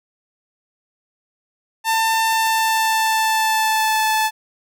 sawtooth tone with pitch glide, 895 to 872 Hz, A5 to A5, +29 to -16 cents, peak -12 dBFS, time 1.84-4.31 s, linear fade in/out 50 ms, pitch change -45 cents, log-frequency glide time 2.24-4.05 s, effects none

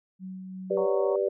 sine tone with tremolo, 187.3 Hz, F#3, 21 cents sharp, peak -35 dBFS, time 0.19-0.87 s, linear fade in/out 50 ms, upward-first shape sine, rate 2.9 Hz, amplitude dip 25%
sine chord, G major, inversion none, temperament just, 392 / 490 / 588 Hz, G4 / B4 / D5, 0 / -14 / +2 cents, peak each -26 / -29 / -28 dBFS, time 0.7-1.29 s, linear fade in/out 10 ms
harmonic tone, 184.8 Hz, F#3, 2 cents flat, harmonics 3 / 4 / 5 / 6, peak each -31 / -39 / -38 / -40 dBFS, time 0.77-1.16 s, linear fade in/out 2 ms
effects none

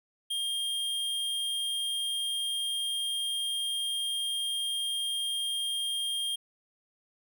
square tone, 3215 Hz, G7, 43 cents sharp, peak -30 dBFS, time 0.3-6.36 s, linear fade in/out 10 ms, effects none

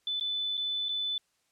sine tone with dropouts, 3502 Hz, A7, 9 cents flat, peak -29 dBFS, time 0.07-1.18 s, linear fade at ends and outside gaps 2 ms, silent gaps 0.198-0.209 / 0.571-0.576 / 0.886-0.891 s, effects white hiss -73 dBFS RMS until 1.51 s + low-pass 9000 Hz 12 dB/octave

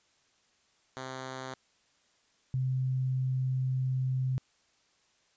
5% pulse / sine tone pair in turn, 130.81 / 129.83 Hz, C3 / C3, 0 / -13 cents, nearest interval unison, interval 13 cents, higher first, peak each -27 dBFS, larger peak neither, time 0.97-1.54 / 2.54-4.38 s, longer second, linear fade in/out 0 ms, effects white hiss -69 dBFS RMS until 5.36 s + resampled to 16000 Hz

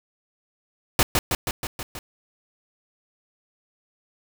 pink noise with echo, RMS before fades -17 dBFS, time 0.99-1.03 s, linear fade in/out 2 ms, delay 160 ms, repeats 6, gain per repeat -3 dB, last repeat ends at 1.99 s, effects none

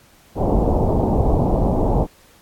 pink low-pass noise, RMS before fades -17 dBFS, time 0.35-2.07 s, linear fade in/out 50 ms, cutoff 890 Hz, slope 48 dB/octave, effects pink hiss -52 dBFS RMS until 2.41 s + AAC 64 kbps

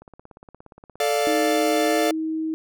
click train, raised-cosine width 1 ms, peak -30 dBFS, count 17, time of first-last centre 0.02-0.956 s, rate 17.1 Hz
45% pulse chord, D minor, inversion second, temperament equal, 440 / 587.3 / 698.5 Hz, A4 / D5 / F5, 0 / 0 / 0 cents, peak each -24 dBFS, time 1-2.11 s, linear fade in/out 2 ms
sine tone with pitch glide, 311.1 to 317.6 Hz, D#4 to D#4, 0 to +36 cents, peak -23 dBFS, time 1.27-2.54 s, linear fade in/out 0 ms, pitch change +36 cents, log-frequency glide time 1.86-1.96 s
effects none

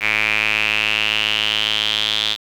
square tone with band-pass filter sweep, 53.6 Hz, A1, 45 cents flat, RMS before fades -19 dBFS, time 0-2.37 s, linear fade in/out 50 ms, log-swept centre 2300 to 3500 Hz, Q 6.8, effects 7-bit

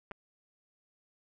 clicks, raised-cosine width 0.5 ms, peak -27 dBFS, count 2, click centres 0.112 / 0.117 s, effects none

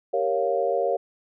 sine chord, G half-diminished seventh, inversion none, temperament equal, 392 / 466.2 / 554.4 / 698.5 Hz, G4 / Bb4 / Db5 / F5, 0 / 0 / 0 / 0 cents, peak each -29 / -26 / -25 / -27 dBFS, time 0.13-0.97 s, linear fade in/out 10 ms, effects none

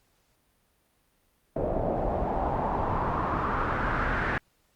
pink noise with low-pass filter sweep, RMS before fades -28 dBFS, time 1.56-4.38 s, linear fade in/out 2 ms, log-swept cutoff 580 to 1700 Hz, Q 3.3, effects pink hiss -69 dBFS RMS until 4.75 s + Opus 48 kbps

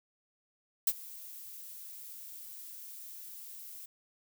violet noise with ADSR envelope, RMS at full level -25 dBFS, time 0.87-3.86 s, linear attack 4 ms, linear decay 48 ms, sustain -22 dB, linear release 7 ms, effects none

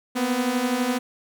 sawtooth beating tone pair, 240 / 252 Hz, B3 / B3, -49 / +35 cents, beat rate 12 Hz, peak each -23 / -19 dBFS, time 0.15-0.99 s, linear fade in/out 20 ms, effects none

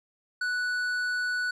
triangle tone with tanh clipping, 1480 Hz, F#6, in tune, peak -28 dBFS, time 0.41-1.51 s, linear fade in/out 5 ms, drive 13 dB, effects none

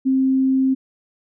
sine tone, 264.3 Hz, C4, 18 cents sharp, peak -14 dBFS, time 0.05-0.75 s, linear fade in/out 20 ms, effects none

